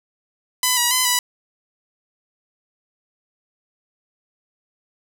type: tone with pitch steps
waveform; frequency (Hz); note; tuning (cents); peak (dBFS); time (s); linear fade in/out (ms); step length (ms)
5% pulse; 1004 / 964 / 1016 / 985; B5 / B5 / B5 / B5; +28 / -42 / +49 / -5; -4; 0.63-1.19; 2; 140
effects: none